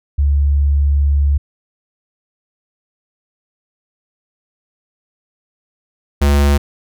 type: tone pair in turn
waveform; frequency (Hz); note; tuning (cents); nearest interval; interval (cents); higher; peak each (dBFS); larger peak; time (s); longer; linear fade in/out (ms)
sine / square; 71.2 / 71.2; C#2 / C#2; +47 / +47; unison; 0; neither; -10; neither; 0.18-1.38 / 6.21-6.58; first; 10
effects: none